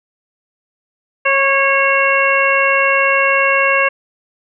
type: harmonic tone with a mistuned harmonic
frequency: 547 Hz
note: C#5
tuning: 23 cents flat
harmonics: 1 / 2 / 3 / 4 / 5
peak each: -17 / -17 / -17 / -17 / -17 dBFS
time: 1.25-3.89 s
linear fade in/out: 10 ms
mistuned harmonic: 2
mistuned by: +16 cents
effects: none